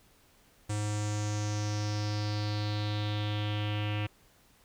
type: tone with low-pass filter sweep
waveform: square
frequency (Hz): 104.9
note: G#2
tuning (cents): +18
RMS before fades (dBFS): -32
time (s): 0.69-4.07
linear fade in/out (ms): 10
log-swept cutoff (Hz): 8100 to 2700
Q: 4.5
effects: pink hiss -63 dBFS RMS until 4.64 s